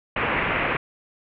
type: low-pass noise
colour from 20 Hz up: white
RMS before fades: -24 dBFS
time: 0.16-0.77 s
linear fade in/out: 5 ms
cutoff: 2600 Hz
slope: 48 dB/octave
effects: none